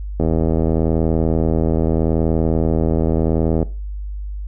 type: click train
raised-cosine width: 2 ms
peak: -5 dBFS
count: 278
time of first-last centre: 0.2-3.628 s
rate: 80.8 Hz
effects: noise-tail reverb RT60 0.3 s tail -17 dB re dry + added 50 Hz sine -24 dBFS peak until 4.47 s